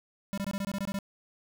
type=tone bursts; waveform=square; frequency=197.9 Hz; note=G3; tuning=17 cents sharp; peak=-31 dBFS; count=10; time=0.33-0.988 s; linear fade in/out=0 ms; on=46 ms; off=22 ms; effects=none